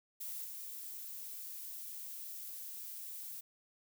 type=noise with level steps; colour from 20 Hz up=violet; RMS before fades=-43 / -46 dBFS; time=0.2-3.41 s; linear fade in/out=10 ms; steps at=0.44 s; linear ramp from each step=5 ms; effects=none